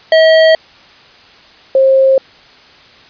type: tone pair in turn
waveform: square / sine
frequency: 641 / 533.3 Hz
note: E5 / C5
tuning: -49 / +33 cents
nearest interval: minor third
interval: 318 cents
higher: first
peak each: -5 dBFS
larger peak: neither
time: 0.12-0.55 / 1.75-2.18 s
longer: neither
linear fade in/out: 2 ms
effects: white hiss -41 dBFS RMS until 3.09 s + resampled to 11025 Hz